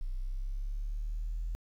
sine exponential sweep, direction up, 30.66 to 41.7 Hz, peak -31 dBFS, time 0.01-1.55 s, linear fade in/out 0 ms, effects tanh soft clip ceiling -29 dBFS + 11-bit

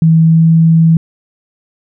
sine tone with pitch glide, 162.1 to 163.32 Hz, E3 to E3, -29 to -16 cents, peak -4 dBFS, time 0.02-0.97 s, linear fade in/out 2 ms, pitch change +13 cents, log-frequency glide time 0.22-0.46 s, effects none

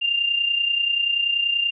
sine tone with amplitude modulation, 2795 Hz, F7, 1 cent sharp, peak -16 dBFS, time 0.01-1.71 s, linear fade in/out 20 ms, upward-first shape sine, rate 30.4 Hz, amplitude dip 60%, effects none

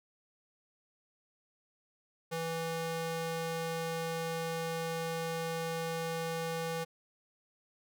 square tone with high-pass filter, 164.6 Hz, E3, 2 cents flat, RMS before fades -36 dBFS, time 2.31-6.85 s, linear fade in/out 20 ms, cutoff 330 Hz, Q 1.3, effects none

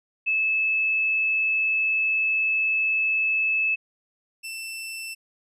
sine / sawtooth tone pair in turn, 2608 / 2669 Hz, E7 / E7, -19 / +21 cents, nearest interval unison, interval 40 cents, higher second, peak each -20 / -29 dBFS, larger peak first, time 0.26-3.76 / 4.43-5.15 s, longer first, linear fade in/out 20 ms, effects resampled to 32000 Hz

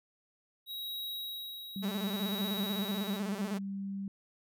square tone with tremolo, 3831 Hz, A#7, 47 cents sharp, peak -37 dBFS, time 0.66-3.21 s, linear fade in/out 50 ms, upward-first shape sine, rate 0.67 Hz, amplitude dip 55%
sine tone with pitch glide, 195 to 196.47 Hz, G3 to G3, -9 to +4 cents, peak -35 dBFS, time 1.76-4.08 s, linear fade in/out 2 ms, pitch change +13 cents, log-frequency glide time 2.23-3.42 s
sawtooth tone with vibrato, 205.6 Hz, G#3, 17 cents flat, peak -32 dBFS, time 1.82-3.59 s, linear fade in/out 20 ms, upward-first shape square, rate 16 Hz, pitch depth 85 cents each way
effects none

